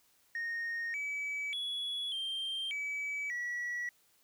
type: tone with pitch steps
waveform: sine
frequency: 1853 / 2289 / 3380 / 3165 / 2289 / 1936 Hz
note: A#6 / D7 / G#7 / G7 / D7 / B6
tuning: -11 / -45 / +30 / +16 / -45 / -35 cents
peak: -32 dBFS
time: 0.35-3.89 s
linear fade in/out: 2 ms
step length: 590 ms
effects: tanh soft clip ceiling -33 dBFS + white hiss -69 dBFS RMS until 4.23 s